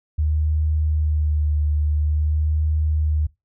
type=tone with vibrato; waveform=sine; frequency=76 Hz; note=D#2; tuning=40 cents flat; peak=-17 dBFS; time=0.18-3.27 s; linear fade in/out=10 ms; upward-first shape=sine; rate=0.49 Hz; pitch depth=26 cents each way; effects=noise-tail reverb RT60 0.2 s tail -21 dB re dry